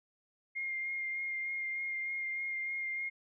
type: tone with vibrato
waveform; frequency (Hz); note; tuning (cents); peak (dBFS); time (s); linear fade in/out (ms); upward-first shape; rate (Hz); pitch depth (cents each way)
sine; 2123; C7; +25; -34; 0.55-3.1; 20; sine; 3.3; 15
effects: none